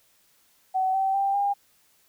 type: tone with pitch steps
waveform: sine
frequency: 755 / 771.3 / 788 / 805 Hz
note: F#5 / G5 / G5 / G5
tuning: +35 / -28 / +9 / +46 cents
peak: -21 dBFS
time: 0.74-1.54 s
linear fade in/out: 20 ms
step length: 200 ms
effects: white hiss -63 dBFS RMS until 2.08 s